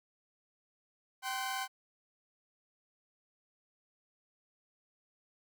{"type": "tone cluster", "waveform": "sawtooth", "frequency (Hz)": [775, 1042, 1511], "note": ["G5", "C6", "F#6"], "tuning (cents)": [-20, -7, 36], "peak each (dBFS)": [-34, -36, -38], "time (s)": [1.22, 1.68], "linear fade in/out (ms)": 50, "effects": []}